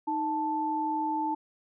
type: tone pair together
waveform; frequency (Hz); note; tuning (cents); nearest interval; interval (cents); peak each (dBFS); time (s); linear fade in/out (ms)
sine; 311.1 / 879.3; D#4 / A5; 0 / -1; octave + tritone; 1799; -32 / -28; 0.07-1.35; 10
effects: none